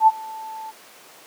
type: tone with ADSR envelope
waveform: sine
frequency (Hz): 880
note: A5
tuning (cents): 0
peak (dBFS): -7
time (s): 0-0.72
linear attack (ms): 71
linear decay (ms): 36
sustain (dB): -24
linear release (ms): 30
effects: pink hiss -46 dBFS RMS until 1.26 s + high-pass 400 Hz 12 dB/octave